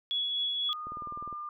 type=tone with tremolo; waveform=sine; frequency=3373 Hz; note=G#7; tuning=26 cents sharp; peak=-27 dBFS; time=0.11-0.73 s; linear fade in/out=0 ms; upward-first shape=triangle; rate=4 Hz; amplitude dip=30%
type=tone with pitch glide; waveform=sine; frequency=1227 to 1199 Hz; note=D#6 to D6; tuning=-25 to +36 cents; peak=-36 dBFS; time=0.69-1.49 s; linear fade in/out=2 ms; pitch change=-39 cents; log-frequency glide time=0.86-1.05 s
type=click train; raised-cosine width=2 ms; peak=-34 dBFS; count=10; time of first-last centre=0.87-1.327 s; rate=19.7 Hz
effects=none